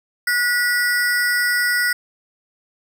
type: ring-modulated tone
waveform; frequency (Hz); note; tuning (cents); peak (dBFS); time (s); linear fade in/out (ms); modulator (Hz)
square; 1700; G#6; +40; -14; 0.27-1.93; 5; 245
effects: none